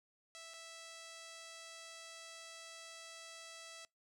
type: tone with dropouts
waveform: 5% pulse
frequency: 658 Hz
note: E5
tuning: 3 cents flat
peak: -39 dBFS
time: 0.35-3.85 s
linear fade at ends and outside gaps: 0 ms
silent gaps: 0.536-0.54 s
effects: noise-tail reverb RT60 0.2 s tail -25 dB re dry + low-pass 12000 Hz 12 dB/octave